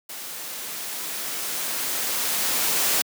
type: noise with level ramp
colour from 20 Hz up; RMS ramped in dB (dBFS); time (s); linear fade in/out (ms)
white; -36 to -21; 0.09-3.02; 5
effects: high-pass 200 Hz 12 dB/octave